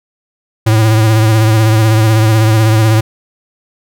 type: tone with vibrato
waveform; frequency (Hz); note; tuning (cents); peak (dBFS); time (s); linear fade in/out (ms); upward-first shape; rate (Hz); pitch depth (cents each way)
square; 110; A2; 0; -7; 0.66-3.01; 10; triangle; 16; 51
effects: none